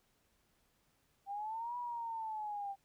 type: linear two-way sweep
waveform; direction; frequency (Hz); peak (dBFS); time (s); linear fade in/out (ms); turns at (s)
sine; up then down; 784 to 978 to 784; -38; 1.26-2.76; 50; 1.77
effects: pink hiss -75 dBFS RMS until 2.84 s